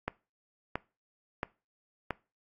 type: click train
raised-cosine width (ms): 0.5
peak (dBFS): -16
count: 4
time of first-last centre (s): 0.08-2.107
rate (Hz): 1.48
effects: noise-tail reverb RT60 0.3 s tail -21 dB re dry + AAC 48 kbps